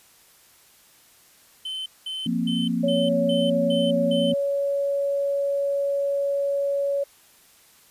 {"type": "tone bursts", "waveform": "triangle", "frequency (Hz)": 3067, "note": "G7", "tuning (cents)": -38, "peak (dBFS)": -27, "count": 7, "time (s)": [1.65, 4.32], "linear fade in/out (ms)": 5, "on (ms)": 210, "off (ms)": 200}
{"type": "chord", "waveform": "sine", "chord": "F suspended fourth", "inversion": "none", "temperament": "just", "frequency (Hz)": [174.61, 232.8, 261.9], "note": ["F3", "Bb3", "C4"], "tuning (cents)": [0, -2, 2], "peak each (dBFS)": [-27, -24, -28], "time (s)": [2.26, 4.34], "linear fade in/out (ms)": 5}
{"type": "tone", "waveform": "sine", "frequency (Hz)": 561, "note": "C#5", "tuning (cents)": 21, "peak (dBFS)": -21, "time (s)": [2.83, 7.04], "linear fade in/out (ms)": 10}
{"effects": ["white hiss -55 dBFS RMS until 7.9 s", "resampled to 32000 Hz"]}